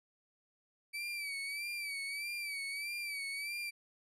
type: tone with vibrato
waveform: 35% pulse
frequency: 2300 Hz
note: D7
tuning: 37 cents flat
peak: -36 dBFS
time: 0.93-3.71 s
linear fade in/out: 20 ms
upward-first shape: sine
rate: 1.6 Hz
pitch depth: 69 cents each way
effects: resampled to 32000 Hz